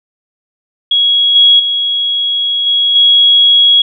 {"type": "tone with level steps", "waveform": "sine", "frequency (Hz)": 3322, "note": "G#7", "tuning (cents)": 0, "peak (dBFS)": [-7, -3, -11, -8, -4], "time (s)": [0.91, 3.82], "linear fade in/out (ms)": 5, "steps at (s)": [1.35, 1.59, 2.66, 2.95], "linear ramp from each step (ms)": 10, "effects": []}